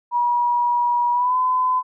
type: tone with pitch glide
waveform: sine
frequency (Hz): 963 to 1014.4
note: B5 to B5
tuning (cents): -44 to +46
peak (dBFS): -16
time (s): 0.11-1.83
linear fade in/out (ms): 50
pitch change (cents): +90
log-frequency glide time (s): 1.12-1.36
effects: none